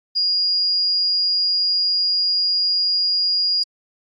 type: tone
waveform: sine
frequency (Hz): 4856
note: D#8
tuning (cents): -43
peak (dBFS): -16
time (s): 0.15-3.64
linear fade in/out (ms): 20
effects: AAC 32 kbps